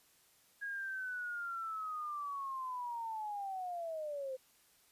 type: linear sweep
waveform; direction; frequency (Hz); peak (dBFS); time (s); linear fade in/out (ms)
sine; down; 1648 to 511; -38; 0.61-4.37; 20
effects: white hiss -68 dBFS RMS until 4.91 s + resampled to 32000 Hz